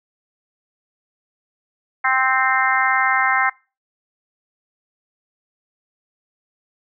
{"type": "harmonic tone", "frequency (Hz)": 261.6, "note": "C4", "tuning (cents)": 0, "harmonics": [3, 4, 5, 6, 7, 8], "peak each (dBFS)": [-22, -22, -22, -22, -22, -22], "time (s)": [2.04, 3.5], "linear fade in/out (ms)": 10, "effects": ["noise-tail reverb RT60 0.3 s tail -22 dB re dry"]}